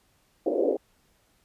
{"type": "band-pass noise", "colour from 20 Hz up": "white", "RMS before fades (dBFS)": -25, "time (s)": [0.46, 0.77], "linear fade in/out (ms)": 5, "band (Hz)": [290, 580], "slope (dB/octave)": 48, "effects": ["pink hiss -66 dBFS RMS until 1.44 s", "resampled to 32000 Hz"]}